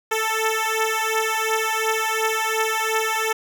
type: beating tone pair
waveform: 10% pulse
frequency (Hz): 440 / 442.8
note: A4 / A4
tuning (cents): 0 / +11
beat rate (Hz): 2.8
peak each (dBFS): -15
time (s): 0.11-3.33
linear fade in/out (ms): 10
effects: none